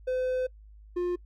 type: tone pair in turn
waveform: triangle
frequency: 510 / 354.6 Hz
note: C5 / F4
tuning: -44 / +26 cents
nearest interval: tritone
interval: 630 cents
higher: first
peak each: -24 dBFS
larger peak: neither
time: 0.07-0.47 / 0.96-1.16 s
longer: first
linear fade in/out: 10 ms
effects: noise-tail reverb RT60 0.1 s tail -23 dB re dry + added 52 Hz sine -48 dBFS peak until 1.25 s